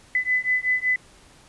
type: beating tone pair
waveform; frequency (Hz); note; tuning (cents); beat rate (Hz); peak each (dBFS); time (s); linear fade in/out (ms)
sine; 2004 / 2009.3; B6 / B6; +25 / +29; 5.3; -23; 0.15-0.96; 2
effects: pink hiss -52 dBFS RMS until 1.48 s + resampled to 24000 Hz